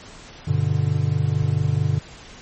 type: chord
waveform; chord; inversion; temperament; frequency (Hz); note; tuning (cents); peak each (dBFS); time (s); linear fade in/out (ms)
triangle; G major; none; just; 98 / 122.5 / 147; G2 / B2 / D3; 0 / -14 / +2; -21 / -21 / -19; 0.47-1.99; 10
effects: pink hiss -42 dBFS RMS until 2.41 s + MP3 32 kbps